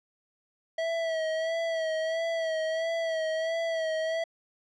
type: tone with vibrato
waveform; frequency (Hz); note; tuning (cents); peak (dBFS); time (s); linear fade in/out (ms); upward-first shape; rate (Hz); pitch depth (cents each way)
square; 649; E5; -27; -28; 0.78-4.24; 5; sine; 1.5; 41
effects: low-pass 4000 Hz 12 dB/octave